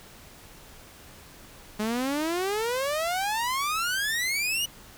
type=exponential sweep; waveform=sawtooth; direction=up; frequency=207.7 to 2960 Hz; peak=-22 dBFS; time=1.79-4.66 s; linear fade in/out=10 ms; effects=pink hiss -49 dBFS RMS until 4.97 s